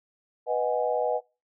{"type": "chord", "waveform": "sine", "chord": "G# minor seventh", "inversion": "first", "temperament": "equal", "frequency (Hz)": [493.9, 622.3, 740, 830.6], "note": ["B4", "D#5", "F#5", "G#5"], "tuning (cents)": [0, 0, 0, 0], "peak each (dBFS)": [-27, -28, -30, -32], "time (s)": [0.46, 1.21], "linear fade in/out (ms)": 50, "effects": ["noise-tail reverb RT60 0.3 s tail -25 dB re dry"]}